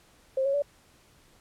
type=tone with pitch steps; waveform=sine; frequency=530 / 551.6 / 574 Hz; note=C5 / C#5 / D5; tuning=+22 / -9 / -40 cents; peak=-23 dBFS; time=0.37-0.622 s; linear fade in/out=5 ms; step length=84 ms; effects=pink hiss -60 dBFS RMS until 1.4 s + low-pass 12000 Hz 12 dB/octave